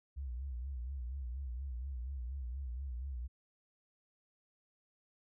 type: tone with vibrato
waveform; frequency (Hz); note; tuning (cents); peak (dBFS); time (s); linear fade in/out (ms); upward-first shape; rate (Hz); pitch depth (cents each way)
sine; 64.3; C2; -30; -38; 0.16-3.28; 20; sine; 4.2; 140
effects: none